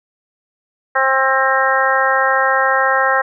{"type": "harmonic tone", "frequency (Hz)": 265.8, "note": "C4", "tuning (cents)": 27, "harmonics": [2, 3, 4, 5, 6, 7], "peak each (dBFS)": [-19, -19, -19, -19, -19, -19], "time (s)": [0.95, 3.22], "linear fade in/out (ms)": 10, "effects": []}